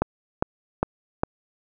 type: click train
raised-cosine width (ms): 1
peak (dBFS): -6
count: 4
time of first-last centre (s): 0.02-1.235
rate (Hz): 2.47
effects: none